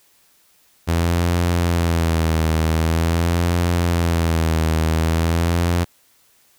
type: tone with vibrato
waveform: sawtooth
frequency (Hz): 83.3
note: E2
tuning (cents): +19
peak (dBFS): -12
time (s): 0.87-5.85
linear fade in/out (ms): 20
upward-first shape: sine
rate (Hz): 0.45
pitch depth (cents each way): 72
effects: white hiss -57 dBFS RMS until 6.58 s